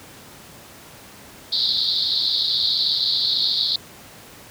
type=band-pass noise; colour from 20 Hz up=white; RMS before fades=-21 dBFS; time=1.52-3.76 s; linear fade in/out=5 ms; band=3600 to 4600 Hz; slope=96 dB/octave; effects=pink hiss -43 dBFS RMS until 4.5 s + high-pass 80 Hz 12 dB/octave